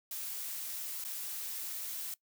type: noise with dropouts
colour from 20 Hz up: blue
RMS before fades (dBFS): -40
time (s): 0.11-2.14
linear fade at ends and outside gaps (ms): 2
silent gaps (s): 1.041-1.048
effects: noise-tail reverb RT60 0.1 s tail -20 dB re dry